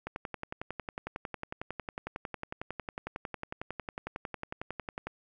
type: click train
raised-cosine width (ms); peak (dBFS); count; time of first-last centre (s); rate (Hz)
0.5; -21; 56; 0.07-5.07; 11
effects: none